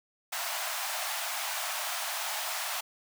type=high-pass noise; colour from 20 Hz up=pink; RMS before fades=-34 dBFS; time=0.32-2.81 s; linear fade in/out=10 ms; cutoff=620 Hz; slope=96 dB/octave; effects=none